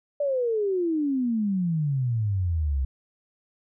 sine exponential sweep, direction down, 590 to 64.2 Hz, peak -22 dBFS, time 0.2-2.85 s, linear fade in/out 5 ms, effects none

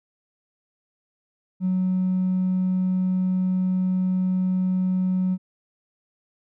sine tone with hard clipping, 185 Hz, F#3, in tune, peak -20 dBFS, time 1.6-5.38 s, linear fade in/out 50 ms, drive 1 dB, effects none

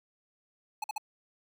square tone bursts, 853 Hz, G#5, 46 cents sharp, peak -32 dBFS, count 3, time 0.82-0.981 s, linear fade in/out 5 ms, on 21 ms, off 49 ms, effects none

